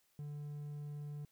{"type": "tone", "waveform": "triangle", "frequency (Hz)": 146.83, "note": "D3", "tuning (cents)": 0, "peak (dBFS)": -40, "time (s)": [0.19, 1.25], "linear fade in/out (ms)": 2, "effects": ["white hiss -75 dBFS RMS until 1.31 s"]}